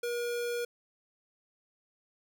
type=tone; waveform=square; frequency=478.3 Hz; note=A#4; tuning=44 cents sharp; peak=-32 dBFS; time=0.03-0.65 s; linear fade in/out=5 ms; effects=none